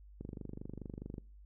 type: click train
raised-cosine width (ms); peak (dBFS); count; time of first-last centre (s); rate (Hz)
3; -30; 25; 0.21-1.182; 24.7
effects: noise-tail reverb RT60 0.4 s tail -24 dB re dry + added 50 Hz sine -53 dBFS peak until 1.45 s